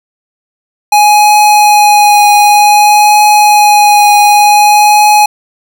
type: tone with vibrato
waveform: square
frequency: 833 Hz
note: G#5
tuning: 5 cents sharp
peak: -3 dBFS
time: 0.92-5.26 s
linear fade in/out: 5 ms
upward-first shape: triangle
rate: 0.54 Hz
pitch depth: 15 cents each way
effects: none